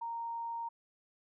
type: tone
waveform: sine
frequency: 928 Hz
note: A#5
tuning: 8 cents flat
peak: -36 dBFS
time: 0.01-0.69 s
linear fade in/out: 10 ms
effects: none